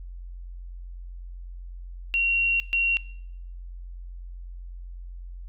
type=tone bursts at uneven times; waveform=sine; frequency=2746 Hz; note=F7; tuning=30 cents flat; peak=-20 dBFS; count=2; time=2.14-2.6 / 2.73-2.97 s; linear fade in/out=0 ms; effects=noise-tail reverb RT60 0.7 s tail -21 dB re dry + added 44 Hz sine -36 dBFS peak until 5.48 s